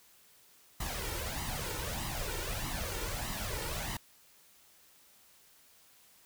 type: noise with flanger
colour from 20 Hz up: pink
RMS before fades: -37 dBFS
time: 0.8-3.97 s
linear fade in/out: 5 ms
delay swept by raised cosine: 1 to 2.2 ms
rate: 1.6 Hz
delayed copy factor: +0.65
effects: white hiss -62 dBFS RMS until 6.25 s